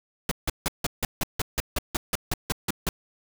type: noise bursts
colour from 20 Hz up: pink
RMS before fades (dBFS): -25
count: 15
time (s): 0.29-2.89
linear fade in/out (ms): 2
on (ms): 24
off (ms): 160
effects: none